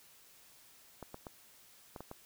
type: clicks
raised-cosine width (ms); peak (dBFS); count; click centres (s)
1; -30; 6; 1.027 / 1.144 / 1.268 / 1.962 / 2.006 / 2.114
effects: white hiss -61 dBFS RMS until 2.25 s